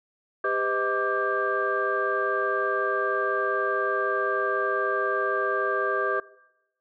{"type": "tone cluster", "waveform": "sine", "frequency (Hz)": [397.6, 508, 632, 1173, 1591], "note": ["G4", "B4", "D#5", "D6", "G6"], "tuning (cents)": [25, 49, 27, -2, 25], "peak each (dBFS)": [-29, -31, -31, -27, -28], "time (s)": [0.44, 6.2], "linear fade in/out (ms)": 5, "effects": ["noise-tail reverb RT60 0.9 s tail -22 dB re dry", "tanh soft clip ceiling -12 dBFS"]}